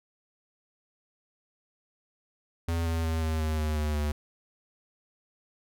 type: tone with pitch steps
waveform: square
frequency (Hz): 83.6 / 82.21 / 80.85 / 79.5 / 78.18 / 76.88 / 75.61 / 74.35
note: E2 / E2 / E2 / D#2 / D#2 / D#2 / D#2 / D2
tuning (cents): +25 / -4 / -33 / +38 / +9 / -20 / -49 / +22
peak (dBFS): -27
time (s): 2.68-4.12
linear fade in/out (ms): 5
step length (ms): 180
effects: none